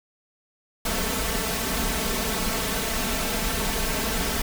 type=noise with comb filter; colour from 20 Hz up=pink; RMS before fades=-26 dBFS; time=0.85-4.42 s; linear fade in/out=5 ms; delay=4.5 ms; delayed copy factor=+0.8; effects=none